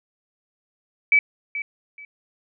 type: tone with echo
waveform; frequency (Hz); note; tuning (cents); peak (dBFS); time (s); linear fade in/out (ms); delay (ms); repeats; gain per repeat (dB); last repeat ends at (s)
sine; 2296; D7; -40; -12; 1.12-1.19; 2; 430; 2; -13; 2.05
effects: none